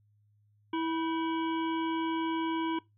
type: harmonic tone with a mistuned harmonic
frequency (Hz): 326.2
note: E4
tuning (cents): -18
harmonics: 1 / 3 / 5 / 7 / 9 / 10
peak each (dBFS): -30 / -35 / -45 / -45 / -46 / -49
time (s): 0.73-2.79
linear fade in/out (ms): 5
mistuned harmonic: 5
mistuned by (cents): -98
effects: noise-tail reverb RT60 0.2 s tail -22 dB re dry + added 104 Hz sine -64 dBFS peak until 2.97 s